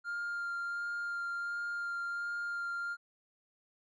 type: tone with vibrato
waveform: triangle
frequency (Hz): 1400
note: F6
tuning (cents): +4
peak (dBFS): -32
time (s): 0.04-2.97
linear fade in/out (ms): 50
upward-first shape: sine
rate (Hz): 1.4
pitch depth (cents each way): 10
effects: tanh soft clip ceiling -29 dBFS + resampled to 22050 Hz